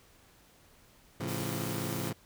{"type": "chord", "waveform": "20% pulse", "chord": "A augmented", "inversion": "none", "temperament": "just", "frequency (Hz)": [110, 137.5, 171.88], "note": ["A2", "C#3", "E#3"], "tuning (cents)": [0, -14, -27], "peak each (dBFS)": -33, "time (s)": [1.2, 2.13], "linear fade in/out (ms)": 5}
{"type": "noise", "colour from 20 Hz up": "white", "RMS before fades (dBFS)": -42, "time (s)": [1.27, 2.11], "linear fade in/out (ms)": 20}
{"effects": ["pink hiss -61 dBFS RMS until 2.25 s"]}